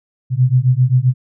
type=beating tone pair; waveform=sine; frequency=123.47 / 131.07 Hz; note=B2 / C3; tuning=0 / +3 cents; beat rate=7.6 Hz; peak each=-13 dBFS; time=0.3-1.14 s; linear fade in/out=50 ms; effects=none